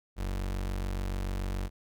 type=tone; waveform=35% pulse; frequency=47 Hz; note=F#1; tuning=28 cents sharp; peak=-29 dBFS; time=0.16-1.7 s; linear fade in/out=50 ms; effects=none